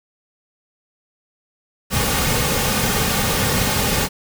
pink noise with comb filter, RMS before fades -19 dBFS, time 1.9-4.09 s, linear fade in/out 50 ms, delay 3 ms, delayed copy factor -0.55, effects none

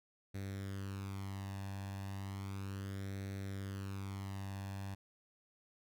sawtooth tone with flanger, 97.8 Hz, G2, 4 cents flat, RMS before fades -43 dBFS, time 0.34-4.95 s, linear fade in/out 10 ms, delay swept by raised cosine 0.5 to 1.16 ms, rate 0.34 Hz, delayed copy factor +0.65, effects none

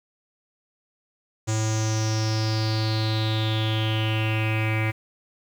square tone with low-pass filter sweep, 109.6 Hz, A2, 6 cents flat, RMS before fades -24 dBFS, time 1.47-4.92 s, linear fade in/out 20 ms, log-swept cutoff 7100 to 2200 Hz, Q 7.4, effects 8-bit

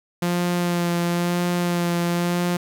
sawtooth tone with vibrato, 174.2 Hz, F3, 4 cents flat, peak -16 dBFS, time 0.22-2.57 s, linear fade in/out 5 ms, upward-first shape sine, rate 0.99 Hz, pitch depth 18 cents each way, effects 9-bit

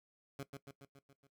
15% pulse tone with echo, 138.59 Hz, C#3, in tune, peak -35 dBFS, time 0.39-0.43 s, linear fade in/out 2 ms, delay 140 ms, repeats 6, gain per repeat -4 dB, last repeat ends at 1.27 s, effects noise-tail reverb RT60 0.1 s tail -17 dB re dry

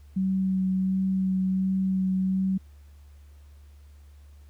sine tone with vibrato, 189 Hz, F#3, 37 cents sharp, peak -22 dBFS, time 0.16-2.58 s, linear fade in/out 10 ms, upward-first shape sine, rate 1.4 Hz, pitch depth 11 cents each way, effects added 72 Hz sine -47 dBFS peak until 4.49 s + pink hiss -65 dBFS RMS until 4.49 s

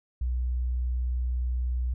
sine tone, 61.74 Hz, B1, in tune, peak -25 dBFS, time 0.21-1.94 s, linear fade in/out 5 ms, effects none

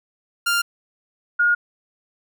sawtooth / sine tone pair in turn, 1396.9 / 1430.4 Hz, F6 / F6, 0 / +41 cents, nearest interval unison, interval 41 cents, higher second, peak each -14 dBFS, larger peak neither, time 0.46-0.62 / 1.39-1.55 s, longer neither, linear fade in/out 10 ms, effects none

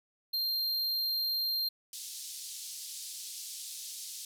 square tone, 4186 Hz, C8, in tune, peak -30 dBFS, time 0.33-1.69 s, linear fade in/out 10 ms
pink band-pass noise, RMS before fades -43 dBFS, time 1.93-4.25 s, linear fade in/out 2 ms, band 4000 to 13000 Hz, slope 24 dB/octave
effects none

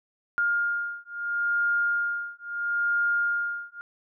sine beating tone pair, 1411 / 1411.75 Hz, F6 / F6, +17 / +18 cents, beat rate 0.75 Hz, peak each -27 / -27 dBFS, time 0.38-3.81 s, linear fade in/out 0 ms, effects none

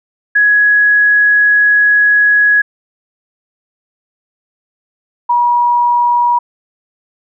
sine tone pair in turn, 1674 / 961.7 Hz, G#6 / B5, +13 / -46 cents, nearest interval minor seventh, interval 959 cents, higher first, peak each -6 / -8 dBFS, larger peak first, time 0.35-2.62 / 5.29-6.39 s, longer first, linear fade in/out 10 ms, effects none

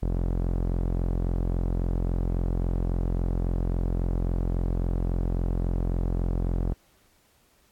sawtooth tone with low-pass filter, 43.65 Hz, F1, in tune, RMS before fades -26 dBFS, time 0.02-6.74 s, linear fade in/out 10 ms, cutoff 560 Hz, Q 0.7, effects pink hiss -63 dBFS RMS until 7.71 s + AAC 64 kbps

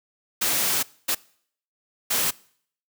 white noise bursts at uneven times, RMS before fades -23 dBFS, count 3, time 0.41-0.83 / 1.08-1.15 / 2.1-2.31 s, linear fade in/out 10 ms, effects noise-tail reverb RT60 0.6 s tail -23 dB re dry + high-pass 100 Hz 12 dB/octave

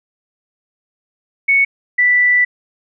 sine tone pair in turn, 2217 / 1973.3 Hz, C#7 / B6, 0 / -2 cents, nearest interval major second, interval 202 cents, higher first, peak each -9 dBFS, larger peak neither, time 1.48-1.65 / 1.98-2.45 s, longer second, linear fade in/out 10 ms, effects none

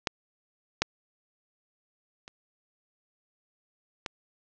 clicks, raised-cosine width 0.2 ms, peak -9 / -6 / -26 / -15 dBFS, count 4, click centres 0.072 / 0.82 / 2.279 / 4.062 s, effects resampled to 16000 Hz + 7-bit

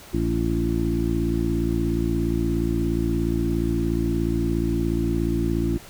harmonic tone with a mistuned harmonic, 57 Hz, A#1, 38 cents flat, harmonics 1 / 2 / 3 / 4 / 5 / 6, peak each -26 / -28 / -29 / -29 / -28 / -26 dBFS, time 0.13-5.78 s, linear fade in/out 10 ms, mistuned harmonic 6, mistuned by -16 cents, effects pink hiss -44 dBFS RMS until 5.89 s

